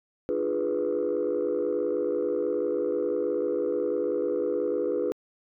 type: chord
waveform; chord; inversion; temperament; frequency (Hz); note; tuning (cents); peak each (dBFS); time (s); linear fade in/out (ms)
sine; D diminished seventh; none; equal with one note detuned; 299.1 / 349.2 / 415.3 / 493.9; D4 / F4 / Ab4 / Cb5; +32 / 0 / 0 / 0; -32 / -30 / -28 / -27; 0.29-5.12; 0
effects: tanh soft clip ceiling -19 dBFS